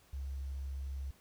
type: tone with quantisation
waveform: sine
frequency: 68 Hz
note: C#2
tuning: 33 cents flat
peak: -37 dBFS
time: 0.13-1.11 s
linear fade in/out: 5 ms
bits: 11
effects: pink hiss -65 dBFS RMS until 1.2 s